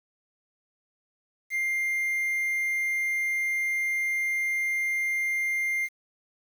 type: tone with quantisation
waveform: triangle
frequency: 2100 Hz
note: C7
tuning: 6 cents sharp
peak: -23 dBFS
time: 1.5-5.89 s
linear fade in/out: 50 ms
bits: 8
effects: none